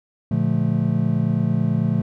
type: chord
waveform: triangle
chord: Bb major seventh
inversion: none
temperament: just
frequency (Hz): 116.54 / 145.68 / 174.81 / 218.5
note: Bb2 / D3 / F3 / A3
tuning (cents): 0 / -14 / +2 / -12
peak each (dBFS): -21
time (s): 0.31-2.02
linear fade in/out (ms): 5
effects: none